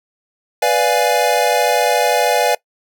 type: chord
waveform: square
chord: B diminished seventh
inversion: none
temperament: equal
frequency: 493.9 / 587.3 / 698.5 / 830.6 Hz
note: B4 / D5 / F5 / Ab5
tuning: 0 / 0 / 0 / 0 cents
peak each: -19 dBFS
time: 0.62-2.55 s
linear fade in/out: 5 ms
effects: noise-tail reverb RT60 0.1 s tail -22 dB re dry